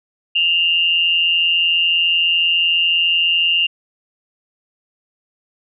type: tone with amplitude modulation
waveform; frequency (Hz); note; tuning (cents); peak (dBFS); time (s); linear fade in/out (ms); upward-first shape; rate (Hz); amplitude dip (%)
sine; 2803; F7; +6; -10; 0.35-3.67; 10; sine; 170; 60
effects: none